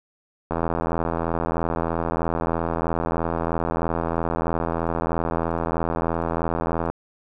click train, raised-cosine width 1 ms, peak -10 dBFS, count 532, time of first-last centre 0.51-6.9 s, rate 83.1 Hz, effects none

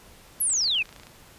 sine exponential sweep, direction down, 11840 to 2400 Hz, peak -21 dBFS, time 0.4-0.83 s, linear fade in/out 10 ms
click train, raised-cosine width 0.2 ms, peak -28 dBFS, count 17, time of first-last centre 0.5-1.069 s, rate 28.1 Hz
effects pink hiss -51 dBFS RMS until 1.38 s + resampled to 32000 Hz

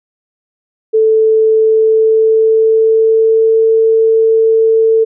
sine tone with pitch glide, 440 to 446.7 Hz, A4 to A4, 0 to +26 cents, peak -6 dBFS, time 0.93-5.05 s, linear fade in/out 20 ms, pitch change +26 cents, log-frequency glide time 1.59-3.63 s, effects none

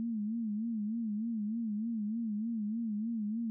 sine tone with vibrato, 220 Hz, A3, in tune, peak -32 dBFS, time 0-3.5 s, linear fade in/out 0 ms, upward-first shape sine, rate 3.3 Hz, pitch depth 110 cents each way, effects none

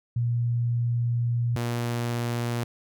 sine / sawtooth tone pair in turn, 119 / 119 Hz, A#2 / A#2, +36 / +36 cents, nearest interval unison, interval 0 cents, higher neither, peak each -22 dBFS, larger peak neither, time 0.16-1.56 / 1.56-2.64 s, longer first, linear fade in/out 5 ms, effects none

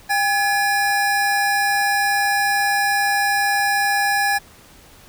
square tone pair together, 802.3 / 1700 Hz, G5 / G#6, +40 / +40 cents, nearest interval octave + minor second, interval 1300 cents, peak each -20 dBFS, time 0.09-4.39 s, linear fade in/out 20 ms, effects pink hiss -47 dBFS RMS until 5.08 s

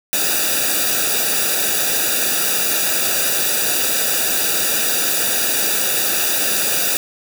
white noise with comb filter, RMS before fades -18 dBFS, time 0.13-6.97 s, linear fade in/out 0 ms, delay 0.94 ms, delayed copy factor -1, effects none

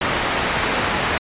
white low-pass noise, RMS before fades -21 dBFS, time 0.01-1.18 s, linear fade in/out 5 ms, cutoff 2100 Hz, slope 12 dB/octave, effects resampled to 8000 Hz

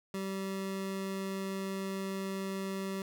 25% pulse tone, 193.2 Hz, G3, 25 cents flat, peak -31 dBFS, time 0.14-3.02 s, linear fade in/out 2 ms, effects none

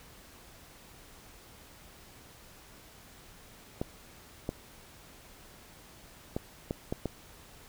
clicks, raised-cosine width 2 ms, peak -18 dBFS, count 6, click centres 3.815 / 4.491 / 6.365 / 6.709 / 6.925 / 7.057 s, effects pink hiss -54 dBFS RMS until 7.68 s

